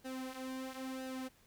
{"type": "tone with flanger", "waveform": "sawtooth", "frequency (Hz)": 260.8, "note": "C4", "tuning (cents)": -5, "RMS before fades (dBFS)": -43, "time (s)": [0.04, 1.29], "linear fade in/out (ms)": 20, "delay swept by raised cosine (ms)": [0.88, 5.38], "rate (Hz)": 1, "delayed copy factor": -0.7, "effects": ["pink hiss -67 dBFS RMS until 1.46 s"]}